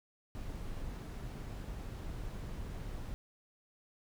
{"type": "noise", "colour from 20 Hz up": "brown", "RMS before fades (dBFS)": -42, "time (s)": [0.35, 3.14], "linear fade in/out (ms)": 0, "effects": []}